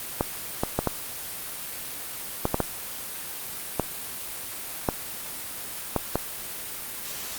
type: clicks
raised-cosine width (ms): 1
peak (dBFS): -7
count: 11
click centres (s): 0.209 / 0.635 / 0.79 / 0.873 / 2.454 / 2.544 / 2.603 / 3.797 / 4.888 / 5.963 / 6.156
effects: white hiss -35 dBFS RMS until 7.38 s + Opus 32 kbps